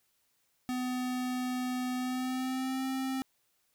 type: tone with pitch glide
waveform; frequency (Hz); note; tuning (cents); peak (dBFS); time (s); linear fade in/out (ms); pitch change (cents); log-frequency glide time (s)
square; 251.7 to 263.8; B3 to C4; +33 to +14; -32; 0.69-3.22; 0; +81; 1.96-2.85
effects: white hiss -74 dBFS RMS until 3.74 s